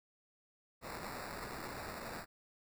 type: noise with sample-and-hold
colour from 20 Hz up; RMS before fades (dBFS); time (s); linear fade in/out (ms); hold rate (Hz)
blue; -45; 0.81-2.26; 50; 3150
effects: none